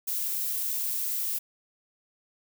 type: noise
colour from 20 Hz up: violet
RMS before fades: -30 dBFS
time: 0.07-1.39 s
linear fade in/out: 10 ms
effects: none